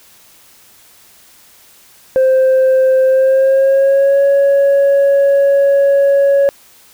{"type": "tone with pitch glide", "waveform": "sine", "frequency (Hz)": [523, 557.3], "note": ["C5", "C#5"], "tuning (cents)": [-1, 9], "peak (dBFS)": -5, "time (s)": [2.16, 6.49], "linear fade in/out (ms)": 0, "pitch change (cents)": 110, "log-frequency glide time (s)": [3.05, 4.23], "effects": ["tanh soft clip ceiling -6 dBFS", "white hiss -45 dBFS RMS until 6.93 s"]}